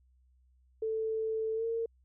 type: tone with pitch glide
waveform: sine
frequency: 441.8 to 457.1 Hz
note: A4 to A#4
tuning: +7 to -34 cents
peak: -30 dBFS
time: 0.82-1.86 s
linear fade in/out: 5 ms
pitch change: +59 cents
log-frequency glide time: 1.55-1.65 s
effects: added 63 Hz sine -63 dBFS peak until 2.04 s